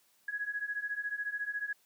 sine beating tone pair, 1661.2 / 1675.2 Hz, G#6 / G#6, 0 / +15 cents, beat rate 14 Hz, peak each -38 / -36 dBFS, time 0.28-1.73 s, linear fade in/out 5 ms, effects white hiss -69 dBFS RMS until 1.85 s + high-pass 150 Hz 12 dB/octave

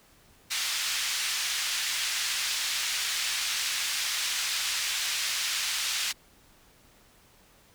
white band-pass noise, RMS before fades -30 dBFS, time 0.5-6.13 s, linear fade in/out 20 ms, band 1800 to 5500 Hz, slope 12 dB/octave, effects pink hiss -59 dBFS RMS until 7.74 s

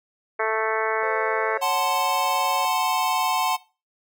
harmonic tone, 220.2 Hz, A3, 2 cents sharp, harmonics 2 / 3 / 4 / 5 / 6 / 7 / 8 / 9 / 10, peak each -26 / -28 / -29 / -30 / -31 / -31 / -32 / -33 / -33 dBFS, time 0.39-1.58 s, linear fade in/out 10 ms
triangle tone with pitch glide, 523.3 to 553.8 Hz, C5 to C#5, 0 to -2 cents, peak -30 dBFS, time 1.03-2.65 s, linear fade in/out 0 ms, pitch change +98 cents, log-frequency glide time 1.37-1.66 s
square chord, F# diminished, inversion none, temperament equal with one note detuned, 740 / 880 / 1040.5 Hz, F#5 / A5 / C6, 0 / 0 / -10 cents, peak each -26 dBFS, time 1.61-3.57 s, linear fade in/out 20 ms
effects noise-tail reverb RT60 0.3 s tail -19 dB re dry

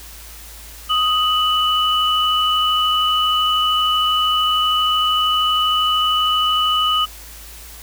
sine tone pair together, 1249.1 / 2969 Hz, D#6 / F#7, +6 / +5 cents, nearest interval octave + minor third, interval 1499 cents, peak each -17 dBFS, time 0.89-7.06 s, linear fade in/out 20 ms, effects added 55 Hz sine -39 dBFS peak until 7.82 s + white hiss -39 dBFS RMS until 7.82 s

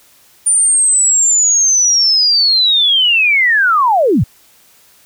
sine linear sweep, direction down, 9250 to 73.9 Hz, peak -8 dBFS, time 0.46-4.24 s, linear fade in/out 10 ms, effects white hiss -48 dBFS RMS until 5.05 s

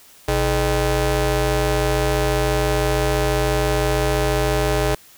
20% pulse ring-modulated tone, 185 Hz, F#3, in tune, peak -9 dBFS, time 0.28-4.95 s, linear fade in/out 5 ms, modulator 238 Hz, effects white hiss -48 dBFS RMS until 5.17 s

